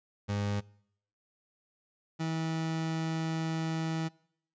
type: tone pair in turn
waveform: 30% pulse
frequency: 102.1 / 161.47 Hz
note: G#2 / E3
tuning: -29 / -35 cents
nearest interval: minor sixth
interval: 794 cents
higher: second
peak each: -27 / -28 dBFS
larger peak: first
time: 0.28-0.61 / 2.19-4.09 s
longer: second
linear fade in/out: 20 ms
effects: noise-tail reverb RT60 0.7 s tail -24 dB re dry + resampled to 16000 Hz